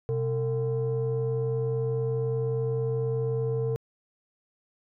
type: tone pair together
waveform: sine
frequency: 126.8 / 451.9 Hz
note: B2 / A4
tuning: +46 / +46 cents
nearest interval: octave + minor seventh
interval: 2200 cents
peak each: -26 dBFS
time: 0.09-3.76 s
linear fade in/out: 0 ms
effects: tanh soft clip ceiling -21 dBFS